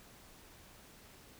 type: silence
effects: pink hiss -58 dBFS RMS until 1.39 s